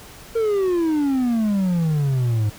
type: exponential sweep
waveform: triangle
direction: down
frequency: 464.2 to 102.8 Hz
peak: -15 dBFS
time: 0.35-2.5 s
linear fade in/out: 10 ms
effects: pink hiss -42 dBFS RMS until 2.58 s